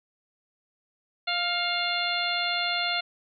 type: harmonic tone with a mistuned harmonic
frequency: 698.5 Hz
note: F5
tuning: in tune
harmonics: 1 / 2 / 3 / 4 / 5 / 6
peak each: -32 / -32 / -32 / -32 / -32 / -32 dBFS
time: 1.27-3.01 s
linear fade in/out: 10 ms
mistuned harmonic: 3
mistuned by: +36 cents
effects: none